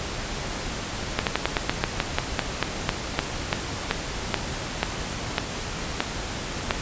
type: slowing click train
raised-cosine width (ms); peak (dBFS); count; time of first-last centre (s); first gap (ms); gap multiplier
0.3; -4; 20; 1.19-6.708; 78; 1.13
effects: pink hiss -31 dBFS RMS until 6.81 s + resampled to 16000 Hz